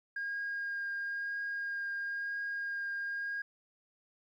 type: tone with vibrato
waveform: sine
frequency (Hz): 1621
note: G#6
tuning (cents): -42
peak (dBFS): -33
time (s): 0.16-3.42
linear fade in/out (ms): 5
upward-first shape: triangle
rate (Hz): 1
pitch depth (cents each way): 11
effects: tanh soft clip ceiling -31 dBFS + 12-bit